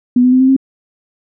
sine tone with pitch steps, 246.9 / 251.8 / 256.8 / 261.9 / 267.1 Hz, B3 / B3 / C4 / C4 / C4, 0 / +34 / -32 / +2 / +36 cents, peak -6 dBFS, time 0.16-0.565 s, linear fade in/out 5 ms, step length 81 ms, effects none

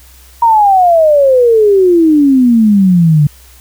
sine exponential sweep, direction down, 949 to 143.6 Hz, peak -4 dBFS, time 0.42-3.27 s, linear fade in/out 5 ms, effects added 63 Hz sine -39 dBFS peak until 3.6 s + white hiss -42 dBFS RMS until 3.6 s

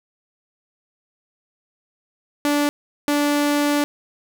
sawtooth tone pair in turn, 291.1 / 291.1 Hz, D4 / D4, -15 / -15 cents, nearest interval unison, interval 0 cents, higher neither, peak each -13 dBFS, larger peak neither, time 2.45-2.69 / 3.08-3.84 s, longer second, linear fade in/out 0 ms, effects none

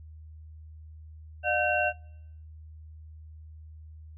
sine tone cluster, 605 / 716 / 1538 / 2736 Hz, D#5 / F5 / G6 / F7, -49 / +43 / -33 / -36 cents, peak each -29 dBFS, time 1.43-1.93 s, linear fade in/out 50 ms, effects noise-tail reverb RT60 0.8 s tail -26 dB re dry + added 78 Hz sine -44 dBFS peak until 4.17 s

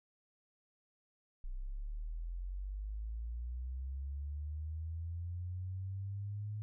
sine linear sweep, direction up, 30.18 to 106.6 Hz, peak -38 dBFS, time 1.44-6.62 s, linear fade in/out 0 ms, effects none

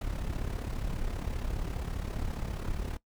brown noise with amplitude modulation, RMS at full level -31 dBFS, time 0.01-2.97 s, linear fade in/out 5 ms, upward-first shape sine, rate 34.9 Hz, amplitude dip 65%, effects noise-tail reverb RT60 0.1 s tail -19 dB re dry

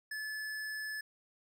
sine tone with hard clipping, 1728 Hz, A6, 32 cents flat, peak -39 dBFS, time 0.11-1.01 s, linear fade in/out 5 ms, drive 16 dB, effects none

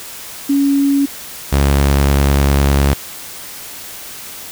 sine / sawtooth tone pair in turn, 279.4 / 69.85 Hz, C#4 / C#2, +14 / +14 cents, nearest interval 2 octaves, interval 2400 cents, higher first, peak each -10 / -6 dBFS, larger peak second, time 0.49-1.06 / 1.52-2.94 s, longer second, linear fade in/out 10 ms, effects white hiss -31 dBFS RMS until 4.51 s

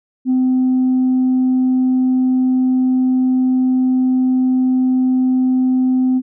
sine tone, 256.6 Hz, C4, 34 cents flat, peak -10 dBFS, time 0.25-6.22 s, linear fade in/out 50 ms, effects tanh soft clip ceiling -9 dBFS

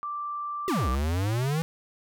sine tone, 1174.7 Hz, D6, in tune, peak -30 dBFS, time 0.03-0.95 s, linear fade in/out 0 ms
square exponential two-way sweep, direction down then up, 416.2 to 61.8 to 167.7 Hz, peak -25 dBFS, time 0.68-1.62 s, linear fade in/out 0 ms, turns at 0.89 s
effects none

